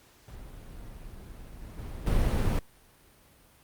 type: noise with level steps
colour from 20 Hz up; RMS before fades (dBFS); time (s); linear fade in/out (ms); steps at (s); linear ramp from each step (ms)
brown; -44 / -42 / -39 / -25; 0.28-2.59; 2; 1.61 / 1.78 / 2.06; 10
effects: pink hiss -59 dBFS RMS until 3.63 s + Opus 48 kbps